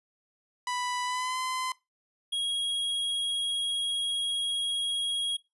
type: tone with pitch glide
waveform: sawtooth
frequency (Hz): 990 to 1026.1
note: B5 to C6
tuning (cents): +4 to -34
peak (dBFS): -26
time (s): 0.67-1.72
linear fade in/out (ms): 2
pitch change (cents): +62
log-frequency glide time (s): 1.04-1.38
type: tone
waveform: square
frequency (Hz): 3295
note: G#7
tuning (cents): -14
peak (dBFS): -28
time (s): 2.32-5.37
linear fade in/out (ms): 10
effects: noise-tail reverb RT60 0.2 s tail -20 dB re dry + resampled to 24000 Hz